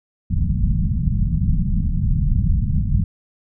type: low-pass noise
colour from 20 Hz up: pink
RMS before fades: -18 dBFS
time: 0.3-3.04 s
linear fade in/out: 5 ms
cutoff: 200 Hz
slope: 48 dB/octave
effects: none